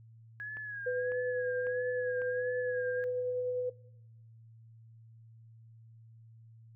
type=tone with vibrato; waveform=sine; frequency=1661.2 Hz; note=G#6; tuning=in tune; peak=-38 dBFS; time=0.4-3.04 s; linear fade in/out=0 ms; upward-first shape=sine; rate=1.5 Hz; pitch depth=66 cents each way
type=click train; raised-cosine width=0.5 ms; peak=-35 dBFS; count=4; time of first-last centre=0.57-2.218 s; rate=1.82 Hz
type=tone with tremolo; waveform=sine; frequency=498.9 Hz; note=B4; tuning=17 cents sharp; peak=-29 dBFS; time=0.86-3.7 s; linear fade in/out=10 ms; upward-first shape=triangle; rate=10 Hz; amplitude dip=25%
effects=noise-tail reverb RT60 0.9 s tail -21 dB re dry + added 113 Hz sine -53 dBFS peak until 6.75 s